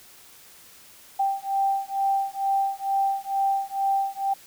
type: beating tone pair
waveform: sine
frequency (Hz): 784 / 786.2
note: G5 / G5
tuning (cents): 0 / +5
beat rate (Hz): 2.2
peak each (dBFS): -25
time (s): 1.19-4.34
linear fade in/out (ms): 10
effects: white hiss -50 dBFS RMS until 4.46 s